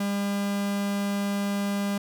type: tone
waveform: 45% pulse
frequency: 201 Hz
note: G3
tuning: 44 cents sharp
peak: -25 dBFS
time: 0-1.98 s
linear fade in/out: 5 ms
effects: none